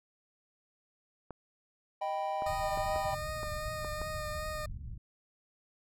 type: clicks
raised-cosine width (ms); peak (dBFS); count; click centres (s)
1; -28; 7; 1.307 / 2.422 / 2.775 / 2.96 / 3.432 / 3.847 / 4.016
type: chord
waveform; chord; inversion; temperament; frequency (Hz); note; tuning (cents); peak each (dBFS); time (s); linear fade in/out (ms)
triangle; Eb augmented; none; equal; 622.3 / 784 / 987.8; Eb5 / G5 / B5; 0 / 0 / 0; -35 / -32 / -38; 2.01-3.15; 10
type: tone with vibrato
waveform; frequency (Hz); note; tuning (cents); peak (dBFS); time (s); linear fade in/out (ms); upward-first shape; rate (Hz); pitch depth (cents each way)
20% pulse; 613; D#5; -26; -32; 2.46-4.66; 5; triangle; 2.6; 21
type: low-pass noise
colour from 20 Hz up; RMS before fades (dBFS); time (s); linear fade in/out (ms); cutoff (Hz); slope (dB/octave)
pink; -42; 2.46-4.98; 5; 140; 24
effects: none